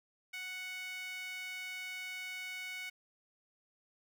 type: tone with high-pass filter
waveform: sawtooth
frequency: 740 Hz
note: F#5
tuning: in tune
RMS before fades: -43 dBFS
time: 0.33-2.9 s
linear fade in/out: 10 ms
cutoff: 2100 Hz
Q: 4
effects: none